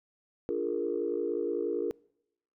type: chord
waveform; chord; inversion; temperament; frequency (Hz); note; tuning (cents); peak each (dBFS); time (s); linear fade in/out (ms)
sine; Bb dominant seventh; first; equal; 293.7 / 349.2 / 415.3 / 466.2; D4 / F4 / Ab4 / Bb4; 0 / 0 / 0 / 0; -37 / -33 / -33 / -33; 0.49-1.91; 0
effects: noise-tail reverb RT60 0.8 s tail -26 dB re dry + tanh soft clip ceiling -18 dBFS